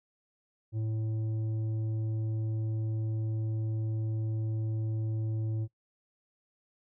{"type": "tone with tanh clipping", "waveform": "triangle", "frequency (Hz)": 110, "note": "A2", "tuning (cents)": 0, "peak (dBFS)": -31, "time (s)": [0.72, 5.68], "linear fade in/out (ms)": 50, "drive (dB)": 12, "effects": ["noise-tail reverb RT60 0.1 s tail -21 dB re dry"]}